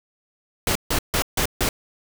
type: noise bursts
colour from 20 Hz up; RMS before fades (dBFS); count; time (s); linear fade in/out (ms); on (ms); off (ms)
pink; -21; 5; 0.67-1.69; 2; 84; 150
effects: none